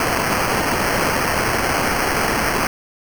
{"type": "noise with sample-and-hold", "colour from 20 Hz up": "violet", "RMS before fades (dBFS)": -19, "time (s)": [0, 2.67], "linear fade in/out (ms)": 2, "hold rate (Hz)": 3675, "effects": []}